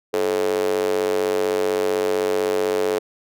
square tone with high-pass filter, 47.89 Hz, G1, 40 cents flat, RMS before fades -21 dBFS, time 0.13-2.99 s, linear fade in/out 10 ms, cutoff 440 Hz, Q 5.4, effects none

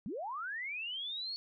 sine linear sweep, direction up, 166.3 to 4435 Hz, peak -37 dBFS, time 0.06-1.36 s, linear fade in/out 0 ms, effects none

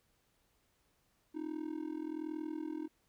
triangle tone with amplitude modulation, 311.1 Hz, D#4, in tune, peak -32 dBFS, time 1.34-2.88 s, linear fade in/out 20 ms, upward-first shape sine, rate 41.2 Hz, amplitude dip 90%, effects pink hiss -75 dBFS RMS until 3.08 s

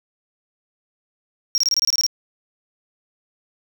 triangle tone bursts, 5588 Hz, F8, in tune, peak -14 dBFS, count 10, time 1.55-2.065 s, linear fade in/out 0 ms, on 29 ms, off 25 ms, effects none

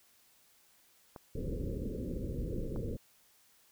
clicks, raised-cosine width 1 ms, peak -31 dBFS, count 2, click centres 1.162 / 2.761 s
pink low-pass noise, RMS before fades -37 dBFS, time 1.35-2.97 s, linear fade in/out 5 ms, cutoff 540 Hz, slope 96 dB/octave
effects white hiss -66 dBFS RMS until 3.71 s

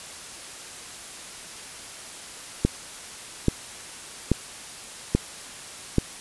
click train, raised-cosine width 3 ms, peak -5 dBFS, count 5, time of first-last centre 2.65-5.983 s, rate 1.2 Hz, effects white hiss -40 dBFS RMS until 6.2 s + resampled to 24000 Hz

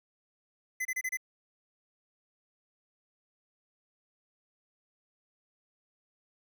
square tone bursts, 2028 Hz, B6, 45 cents sharp, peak -31 dBFS, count 5, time 0.8-1.172 s, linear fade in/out 10 ms, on 52 ms, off 28 ms, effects none

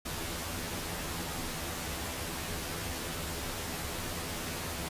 pink noise with comb filter, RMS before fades -37 dBFS, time 0.05-4.89 s, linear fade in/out 10 ms, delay 12 ms, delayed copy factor +0.75, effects resampled to 32000 Hz

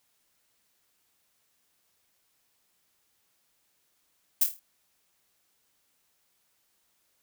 violet noise with echo, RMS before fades -21 dBFS, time 4.41-4.44 s, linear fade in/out 5 ms, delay 26 ms, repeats 6, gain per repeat -6 dB, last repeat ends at 4.596 s, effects white hiss -72 dBFS RMS until 7.22 s

